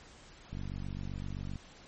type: click train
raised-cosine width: 5 ms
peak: -28 dBFS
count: 50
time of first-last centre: 0.53-1.557 s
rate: 47.7 Hz
effects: pink hiss -55 dBFS RMS until 1.87 s + MP3 32 kbps